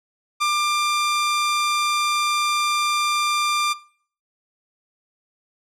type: tone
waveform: sawtooth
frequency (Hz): 1191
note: D6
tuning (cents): +24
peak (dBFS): -14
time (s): 0.4-3.74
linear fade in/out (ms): 20
effects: noise-tail reverb RT60 0.5 s tail -20 dB re dry + low-pass 9000 Hz 12 dB/octave